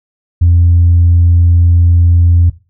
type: tone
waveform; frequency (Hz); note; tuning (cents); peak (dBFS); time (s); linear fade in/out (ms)
sine; 86; F2; -26; -3; 0.41-2.5; 10
effects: noise-tail reverb RT60 0.3 s tail -17 dB re dry + tanh soft clip ceiling -1 dBFS